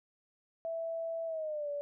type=tone with pitch glide; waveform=sine; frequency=659.3 to 577.3 Hz; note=E5 to D5; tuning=0 to -30 cents; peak=-34 dBFS; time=0.65-1.81 s; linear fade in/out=0 ms; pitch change=-230 cents; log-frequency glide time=1.26-1.7 s; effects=none